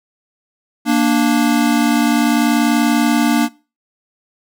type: tone pair together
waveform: square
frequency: 233.4 / 293.9 Hz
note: A#3 / D4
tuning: +2 / +1 cents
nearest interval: major third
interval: 399 cents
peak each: -15 dBFS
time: 0.85-3.49 s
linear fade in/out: 50 ms
effects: noise-tail reverb RT60 0.3 s tail -20 dB re dry